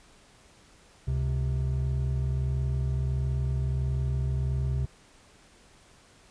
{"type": "tone pair together", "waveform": "triangle", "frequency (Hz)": [69.35, 130.81], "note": ["C#2", "C3"], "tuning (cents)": [1, 0], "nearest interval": "major seventh", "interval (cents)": 1099, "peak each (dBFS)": -26, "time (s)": [1.07, 4.86], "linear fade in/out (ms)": 10, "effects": ["pink hiss -57 dBFS RMS until 6.3 s", "resampled to 22050 Hz"]}